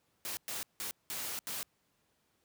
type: noise bursts at uneven times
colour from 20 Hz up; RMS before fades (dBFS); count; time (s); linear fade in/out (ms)
white; -39; 5; 0.25-0.37 / 0.48-0.63 / 0.8-0.91 / 1.1-1.39 / 1.47-1.63; 0
effects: pink hiss -75 dBFS RMS until 2.44 s + high-pass 80 Hz 12 dB/octave